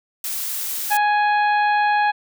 blue noise, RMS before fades -26 dBFS, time 0.24-0.97 s, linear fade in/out 2 ms
harmonic tone, 833 Hz, G#5, 5 cents sharp, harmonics 1 / 2 / 3 / 4 / 5, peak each -16 / -22 / -29 / -37 / -38 dBFS, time 0.9-2.12 s, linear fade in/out 20 ms
effects none

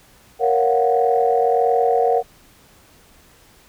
sine chord, Gb major seventh, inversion first, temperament equal, 466.2 / 554.4 / 698.5 / 740 Hz, Bb4 / Db5 / F5 / Gb5, 0 / 0 / 0 / 0 cents, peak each -17 / -23 / -22 / -18 dBFS, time 0.39-2.23 s, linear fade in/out 50 ms, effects tanh soft clip ceiling -4 dBFS + pink hiss -51 dBFS RMS until 3.68 s

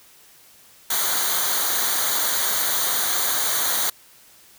white noise with comb filter, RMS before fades -22 dBFS, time 0.9-3.9 s, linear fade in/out 5 ms, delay 0.38 ms, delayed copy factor -0.75, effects white hiss -51 dBFS RMS until 4.58 s

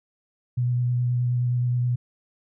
sine tone with vibrato, 122.9 Hz, B2, 8 cents flat, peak -20 dBFS, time 0.57-1.96 s, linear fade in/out 10 ms, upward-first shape square, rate 9.5 Hz, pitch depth 11 cents each way, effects none

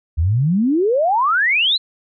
sine exponential sweep, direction up, 73.42 to 4186 Hz, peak -13 dBFS, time 0.17-1.78 s, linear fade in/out 20 ms, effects none

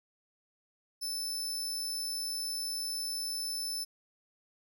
sawtooth tone, 5274 Hz, E8, in tune, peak -31 dBFS, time 1.01-3.85 s, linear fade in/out 20 ms, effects none

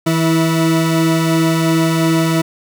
40% pulse tone pair together, 162.04 / 326.9 Hz, E3 / E4, -29 / -14 cents, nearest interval octave, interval 1215 cents, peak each -14 dBFS, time 0.06-2.42 s, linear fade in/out 10 ms, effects none

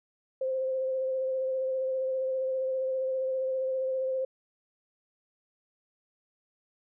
sine tone with vibrato, 523.3 Hz, C5, in tune, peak -27 dBFS, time 0.41-4.25 s, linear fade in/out 5 ms, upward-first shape sine, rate 15 Hz, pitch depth 18 cents each way, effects none

